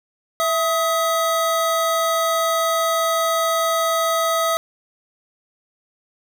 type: tone pair together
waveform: square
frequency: 659.7 / 1265 Hz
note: E5 / D#6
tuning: +1 / +28 cents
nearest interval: major seventh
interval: 1127 cents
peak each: -21 dBFS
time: 0.4-4.57 s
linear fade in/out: 0 ms
effects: 7-bit